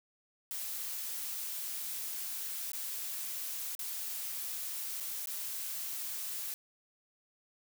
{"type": "noise with dropouts", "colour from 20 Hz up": "blue", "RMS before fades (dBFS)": -39, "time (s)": [0.51, 6.54], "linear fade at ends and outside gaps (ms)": 0, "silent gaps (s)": [[2.718, 2.733], [3.751, 3.792], [5.001, 5.006], [5.258, 5.272]], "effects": []}